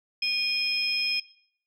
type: tone cluster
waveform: sine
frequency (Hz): 2458 / 3232 / 5140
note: D#7 / G#7 / E8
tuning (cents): -22 / -48 / -45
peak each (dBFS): -26 / -34 / -26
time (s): 0.22-1.2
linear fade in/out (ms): 5
effects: noise-tail reverb RT60 0.6 s tail -20 dB re dry + tanh soft clip ceiling -17 dBFS